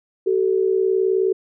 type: tone pair together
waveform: sine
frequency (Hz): 380.5 / 440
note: F#4 / A4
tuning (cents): +48 / 0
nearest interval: minor third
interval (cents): 252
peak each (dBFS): -17 / -21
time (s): 0.26-1.33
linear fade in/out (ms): 10
effects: none